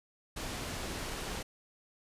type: low-pass noise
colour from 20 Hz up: pink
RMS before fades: -39 dBFS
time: 0.36-1.43 s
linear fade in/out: 10 ms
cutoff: 9600 Hz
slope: 12 dB/octave
effects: resampled to 32000 Hz